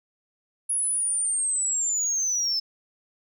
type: linear sweep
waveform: sine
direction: down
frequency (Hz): 10520 to 5200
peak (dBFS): -21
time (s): 0.69-2.6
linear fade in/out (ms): 10
effects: tanh soft clip ceiling -20 dBFS